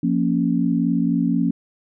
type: chord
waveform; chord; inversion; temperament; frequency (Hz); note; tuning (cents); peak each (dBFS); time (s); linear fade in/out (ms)
sine; Bb minor; second; equal; 174.61 / 233.1 / 277.2; F3 / Bb3 / Db4; 0 / 0 / 0; -21; 0.03-1.51; 5
effects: none

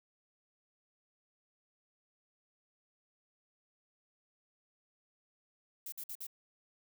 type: noise bursts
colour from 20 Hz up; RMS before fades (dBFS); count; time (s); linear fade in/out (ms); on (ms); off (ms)
violet; -43; 4; 5.86-6.268; 5; 63; 52
effects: none

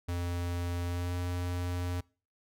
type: tone with pitch glide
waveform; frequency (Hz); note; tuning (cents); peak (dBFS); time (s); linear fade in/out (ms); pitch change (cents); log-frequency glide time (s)
square; 87.31 to 88.73; F2 to F2; 0 to +28; -32; 0.08-2.01; 10; +28; 0.86-1.15
effects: noise-tail reverb RT60 0.4 s tail -25 dB re dry

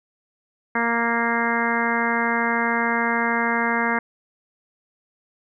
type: harmonic tone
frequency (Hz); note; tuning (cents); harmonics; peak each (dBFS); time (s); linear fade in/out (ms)
233.1; A#3; 0; 1 / 2 / 3 / 4 / 5 / 6 / 7 / 8 / 9; -26 / -29 / -30 / -26 / -29 / -30 / -26 / -30 / -28; 0.75-3.99; 5
effects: none

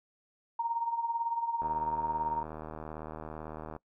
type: tone with tremolo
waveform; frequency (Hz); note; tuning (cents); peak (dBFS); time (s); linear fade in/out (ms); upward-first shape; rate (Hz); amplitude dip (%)
sine; 929; A#5; -6; -26; 0.59-2.43; 5; triangle; 18; 80
type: click train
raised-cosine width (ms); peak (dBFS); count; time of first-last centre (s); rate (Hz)
1; -27; 168; 1.62-3.764; 77.9
effects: noise-tail reverb RT60 0.1 s tail -22 dB re dry

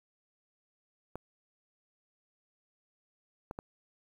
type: clicks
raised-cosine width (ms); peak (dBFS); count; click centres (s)
1; -25; 3; 1.156 / 3.511 / 3.589
effects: 9-bit

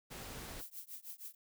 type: noise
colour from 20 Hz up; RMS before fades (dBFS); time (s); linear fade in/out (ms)
pink; -47; 0.1-0.62; 20
type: noise with tremolo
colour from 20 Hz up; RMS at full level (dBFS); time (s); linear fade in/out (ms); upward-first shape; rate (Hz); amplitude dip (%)
violet; -45; 0.59-1.35; 5; triangle; 6.4; 100
effects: none

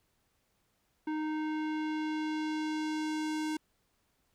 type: tone with low-pass filter sweep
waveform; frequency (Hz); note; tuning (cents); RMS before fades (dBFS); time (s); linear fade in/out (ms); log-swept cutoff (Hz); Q
square; 309.3; D#4; -10; -34; 1.07-3.57; 5; 1700 to 9300; 0.84
effects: pink hiss -75 dBFS RMS until 4.34 s

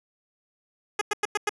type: tone bursts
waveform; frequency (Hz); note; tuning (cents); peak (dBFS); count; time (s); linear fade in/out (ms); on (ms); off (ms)
10% pulse; 416.4; G#4; +5; -14; 5; 0.99-1.494; 5; 24; 96
effects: resampled to 24000 Hz

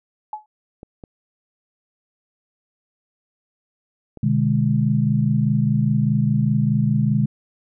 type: tone with exponential decay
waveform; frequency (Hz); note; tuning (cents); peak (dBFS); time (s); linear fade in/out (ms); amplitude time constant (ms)
sine; 853; G#5; +46; -22; 0.33-0.46; 2; 28
type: clicks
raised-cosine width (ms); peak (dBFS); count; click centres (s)
2; -24; 3; 0.831 / 1.038 / 4.173
type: chord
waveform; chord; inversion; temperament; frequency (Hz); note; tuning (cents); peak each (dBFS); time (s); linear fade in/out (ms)
sine; G# diminished; first; just; 124.59 / 149.51 / 207.7; B2 / D3 / G#3; +16 / +31 / 0; -20; 4.23-7.26; 5
effects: none

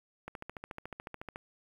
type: click train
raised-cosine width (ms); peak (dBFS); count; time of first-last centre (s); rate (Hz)
0.5; -26; 16; 0.28-1.359; 13.9
effects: 9-bit

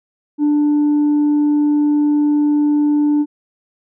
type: tone with tanh clipping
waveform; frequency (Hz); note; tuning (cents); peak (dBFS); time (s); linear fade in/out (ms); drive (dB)
sine; 295.1; D4; +8; -12; 0.38-3.26; 50; 1
effects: none

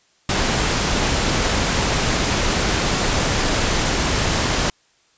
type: noise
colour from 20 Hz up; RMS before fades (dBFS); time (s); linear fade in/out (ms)
pink; -19; 0.29-4.7; 2
effects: white hiss -59 dBFS RMS until 5.17 s + resampled to 16000 Hz

